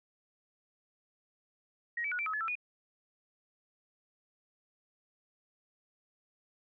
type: tone with pitch steps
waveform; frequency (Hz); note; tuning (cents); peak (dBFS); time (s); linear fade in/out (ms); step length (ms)
sine; 1889 / 2300 / 1461 / 2340 / 1279 / 1716 / 1330 / 2459; A#6 / D7 / F#6 / D7 / D#6 / A6 / E6 / D#7; +22 / -37 / -22 / -7 / +47 / -44 / +15 / -21; -32; 1.97-2.554; 5; 73
effects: none